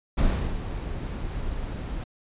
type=noise with ADSR envelope; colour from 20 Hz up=brown; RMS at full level=-21 dBFS; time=0.17-2.04 s; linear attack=15 ms; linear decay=360 ms; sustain=-10 dB; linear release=6 ms; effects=resampled to 8000 Hz